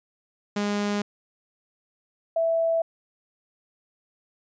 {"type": "tone pair in turn", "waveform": ["sawtooth", "sine"], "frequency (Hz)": [205.3, 659.6], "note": ["G#3", "E5"], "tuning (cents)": [-20, 1], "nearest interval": "octave + minor sixth", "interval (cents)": 2021, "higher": "second", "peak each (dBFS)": [-20, -20], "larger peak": "neither", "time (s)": [[0.56, 1.02], [2.36, 2.82]], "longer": "neither", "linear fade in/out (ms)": 5, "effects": ["resampled to 16000 Hz"]}